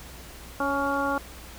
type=harmonic tone with a mistuned harmonic; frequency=280 Hz; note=C#4; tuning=18 cents sharp; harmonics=1 / 2 / 3 / 4 / 5; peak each=-30 / -30 / -30 / -30 / -30 dBFS; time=0.6-1.18 s; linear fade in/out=2 ms; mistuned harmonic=2; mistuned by=-18 cents; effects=added 60 Hz sine -45 dBFS peak until 1.58 s + pink hiss -45 dBFS RMS until 1.58 s